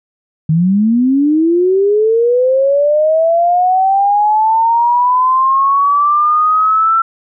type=linear sweep; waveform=sine; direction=up; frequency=152.2 to 1345 Hz; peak=-8 dBFS; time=0.49-7.02 s; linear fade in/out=5 ms; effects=none